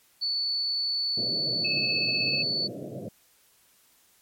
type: tone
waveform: sine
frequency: 4465 Hz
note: C#8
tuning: 12 cents sharp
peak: -25 dBFS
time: 0.21-2.68 s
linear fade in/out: 20 ms
type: band-pass noise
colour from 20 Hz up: pink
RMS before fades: -37 dBFS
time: 1.17-3.09 s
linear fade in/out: 5 ms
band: 110 to 670 Hz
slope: 96 dB/octave
type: tone with tremolo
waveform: sine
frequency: 2600 Hz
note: E7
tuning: 24 cents flat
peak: -25 dBFS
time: 1.64-2.43 s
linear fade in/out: 10 ms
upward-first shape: triangle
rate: 16 Hz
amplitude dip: 60%
effects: white hiss -62 dBFS RMS until 4.21 s + MP3 64 kbps